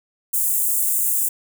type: high-pass noise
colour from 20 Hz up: white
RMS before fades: -20 dBFS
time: 0.33-1.29 s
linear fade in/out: 10 ms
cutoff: 7400 Hz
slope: 48 dB/octave
effects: none